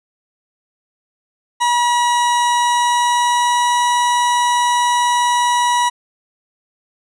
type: tone with pitch glide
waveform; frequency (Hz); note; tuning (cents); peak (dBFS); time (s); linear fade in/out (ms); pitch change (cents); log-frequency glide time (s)
40% pulse; 964 to 969.6; B5 to B5; -42 to -32; -12; 1.6-5.9; 20; +10; 2.52-3.89
effects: resampled to 24000 Hz + 9-bit